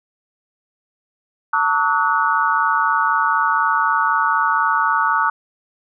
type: tone cluster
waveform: sine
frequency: 897 / 1137 / 1281 / 1466 Hz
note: A5 / C#6 / E6 / F#6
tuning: +33 / +44 / -50 / -16 cents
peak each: -20 dBFS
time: 1.53-5.3 s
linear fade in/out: 5 ms
effects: none